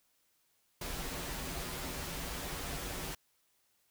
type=noise with comb filter; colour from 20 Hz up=pink; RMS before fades=-40 dBFS; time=0.81-3.15 s; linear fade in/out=5 ms; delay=9.4 ms; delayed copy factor=-0.6; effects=white hiss -74 dBFS RMS until 3.9 s